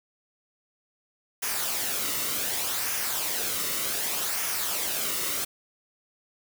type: noise with flanger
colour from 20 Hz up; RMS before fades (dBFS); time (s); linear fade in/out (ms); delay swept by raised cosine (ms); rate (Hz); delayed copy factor
white; -29; 1.42-5.45; 10; 0.24 to 1.24; 0.66; -0.5
effects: none